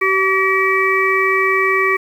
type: harmonic tone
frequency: 383.1 Hz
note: G4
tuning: 40 cents flat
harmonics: 1 / 3 / 5 / 6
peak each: -18 / -18 / -18 / -18 dBFS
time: 0.01-1.97 s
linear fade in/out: 10 ms
effects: 7-bit